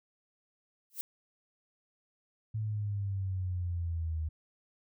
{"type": "noise with exponential growth", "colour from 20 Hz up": "violet", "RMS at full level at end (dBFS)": -32, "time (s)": [0.9, 1.01], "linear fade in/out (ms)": 0, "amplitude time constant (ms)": 22}
{"type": "exponential sweep", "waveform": "sine", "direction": "down", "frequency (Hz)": [110, 77.78], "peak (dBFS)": -31, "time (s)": [2.54, 4.29], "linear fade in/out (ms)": 10}
{"effects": []}